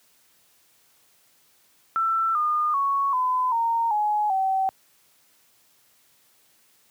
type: tone with pitch steps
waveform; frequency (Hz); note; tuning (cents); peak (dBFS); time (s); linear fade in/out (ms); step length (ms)
sine; 1335 / 1217.1 / 1109.7 / 1011.7 / 922.4 / 841 / 766.8; E6 / D#6 / C#6 / B5 / A#5 / G#5 / G5; +22 / -39 / +2 / +41 / -19 / +22 / -38; -20; 1.96-4.69; 0; 390
effects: white hiss -61 dBFS RMS until 6.9 s + high-pass 80 Hz 12 dB/octave